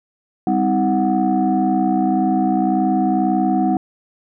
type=tone cluster; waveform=sine; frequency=197.6 / 259.4 / 319.8 / 738 Hz; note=G3 / C4 / D#4 / F#5; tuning=+14 / -15 / +48 / -5 cents; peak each=-19 dBFS; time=0.47-3.77 s; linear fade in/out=2 ms; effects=tanh soft clip ceiling -7 dBFS